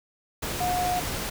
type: tone in noise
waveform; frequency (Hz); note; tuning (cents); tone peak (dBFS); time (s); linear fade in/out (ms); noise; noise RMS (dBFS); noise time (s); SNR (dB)
sine; 720; F#5; -47; -24; 0.6-1; 10; pink; -31; 0.42-1.3; +4
effects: none